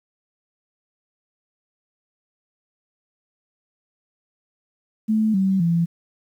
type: tone with pitch steps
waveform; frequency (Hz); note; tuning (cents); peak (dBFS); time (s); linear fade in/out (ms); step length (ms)
sine; 217.7 / 191.72 / 168.84; A3 / G3 / E3; -18 / -38 / +42; -16; 5.08-5.86; 20; 260
effects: 9-bit